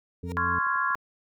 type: harmonic tone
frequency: 87.8 Hz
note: F2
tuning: 10 cents sharp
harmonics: 1 / 2 / 3 / 5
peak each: -34 / -37 / -39 / -41 dBFS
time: 0.23-0.59 s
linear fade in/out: 5 ms
type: tone with exponential growth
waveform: 30% pulse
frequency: 466.2 Hz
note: A#4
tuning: in tune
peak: -31 dBFS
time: 0.23-0.32 s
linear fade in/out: 0 ms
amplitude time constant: 19 ms
type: chord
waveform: sine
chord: Db major seventh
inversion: third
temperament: just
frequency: 1039.4 / 1108.7 / 1385.9 / 1663.1 Hz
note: C6 / Db6 / F6 / Ab6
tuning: -12 / 0 / -14 / +2 cents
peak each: -29 dBFS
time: 0.37-0.95 s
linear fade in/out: 0 ms
type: clicks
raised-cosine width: 1 ms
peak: -37 dBFS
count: 6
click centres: 0.547 / 0.606 / 0.667 / 0.758 / 0.907 / 0.954 s
effects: none

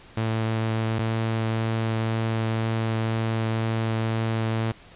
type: tone pair in turn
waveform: sawtooth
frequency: 111.6 / 112.25 Hz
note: A2 / A2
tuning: +25 / +35 cents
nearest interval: unison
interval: 10 cents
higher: second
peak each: -19 dBFS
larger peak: neither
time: 0.17-0.99 / 0.99-4.72 s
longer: second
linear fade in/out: 5 ms
effects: pink hiss -49 dBFS RMS until 4.95 s + resampled to 8000 Hz

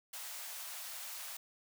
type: high-pass noise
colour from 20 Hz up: white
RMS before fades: -45 dBFS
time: 0.13-1.37 s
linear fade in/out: 5 ms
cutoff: 590 Hz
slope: 48 dB/octave
effects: none

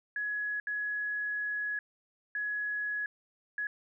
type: tone bursts at uneven times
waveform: sine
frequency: 1682 Hz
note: G#6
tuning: 22 cents sharp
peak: -31 dBFS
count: 4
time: 0.16-0.6 / 0.67-1.79 / 2.35-3.06 / 3.58-3.67 s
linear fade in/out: 2 ms
effects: none

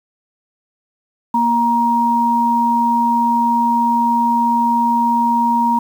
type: tone pair together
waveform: sine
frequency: 235.4 / 941.6 Hz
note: A#3 / A#5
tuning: +17 / +17 cents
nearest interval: 2 octaves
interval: 2400 cents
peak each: -18 / -13 dBFS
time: 1.34-5.79 s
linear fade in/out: 5 ms
effects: 7-bit

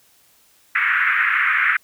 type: band-pass noise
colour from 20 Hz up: white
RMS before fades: -18 dBFS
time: 0.75-1.77 s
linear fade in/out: 5 ms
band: 1300 to 2200 Hz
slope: 48 dB/octave
effects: white hiss -56 dBFS RMS until 1.83 s

